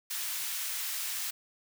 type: high-pass noise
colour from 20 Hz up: white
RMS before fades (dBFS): -35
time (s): 0.1-1.31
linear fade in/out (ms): 10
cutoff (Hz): 1400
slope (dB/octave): 12
effects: none